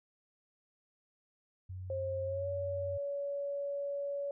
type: tone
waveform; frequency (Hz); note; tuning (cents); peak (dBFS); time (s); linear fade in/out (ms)
sine; 92.5; F#2; 0; -40; 1.69-2.98; 10
type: tone with pitch glide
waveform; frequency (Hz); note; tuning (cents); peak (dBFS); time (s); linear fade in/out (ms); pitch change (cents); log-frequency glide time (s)
sine; 535 to 565.5; C5 to C#5; +38 to +34; -34; 1.9-4.31; 2; +96; 2.24-2.49
effects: none